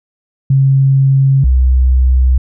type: tone pair in turn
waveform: sine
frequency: 135.5 / 63.95 Hz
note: C#3 / C2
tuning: -39 / -39 cents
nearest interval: octave + minor second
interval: 1300 cents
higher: first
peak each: -6 dBFS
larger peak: neither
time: 0.5-1.44 / 1.44-2.38 s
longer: neither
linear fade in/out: 5 ms
effects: none